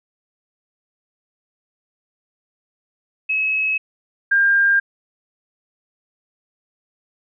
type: tone pair in turn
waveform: sine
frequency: 2572 / 1601.6 Hz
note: E7 / G6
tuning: -43 / +37 cents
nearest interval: minor sixth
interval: 820 cents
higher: first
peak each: -17 / -12 dBFS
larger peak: second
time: 3.29-3.78 / 4.31-4.8 s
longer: neither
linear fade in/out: 10 ms
effects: none